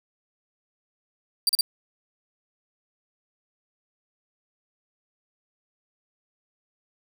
sawtooth tone bursts, 4699 Hz, D8, in tune, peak -15 dBFS, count 3, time 1.47-1.61 s, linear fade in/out 2 ms, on 22 ms, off 37 ms, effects none

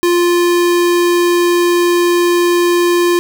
square tone, 349.2 Hz, F4, in tune, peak -10 dBFS, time 0.03-3.19 s, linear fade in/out 0 ms, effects none

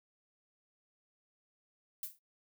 violet noise with exponential decay, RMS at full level -36 dBFS, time 2.03-2.19 s, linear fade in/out 2 ms, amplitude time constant 34 ms, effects noise-tail reverb RT60 0.1 s tail -21 dB re dry

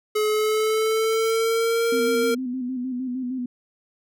square tone with pitch glide, 426.4 to 462.3 Hz, G#4 to A#4, +46 to -14 cents, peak -20 dBFS, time 0.15-2.35 s, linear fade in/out 10 ms, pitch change +140 cents, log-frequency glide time 0.27-1.86 s
sine tone with vibrato, 253.1 Hz, B3, 43 cents sharp, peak -25 dBFS, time 1.92-3.46 s, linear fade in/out 5 ms, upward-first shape square, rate 6.5 Hz, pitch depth 46 cents each way
effects none

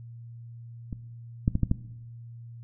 clicks, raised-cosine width 5 ms, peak -21 / -9 / -12 / -10 / -10 dBFS, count 5, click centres 0.928 / 1.479 / 1.554 / 1.633 / 1.714 s, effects noise-tail reverb RT60 1.0 s tail -18 dB re dry + added 117 Hz sine -41 dBFS peak until 2.63 s

